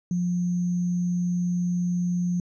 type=tone with sample-and-hold; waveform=sine; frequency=177.1 Hz; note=F3; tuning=24 cents sharp; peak=-22 dBFS; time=0.11-2.4 s; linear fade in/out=2 ms; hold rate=6300 Hz; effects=resampled to 22050 Hz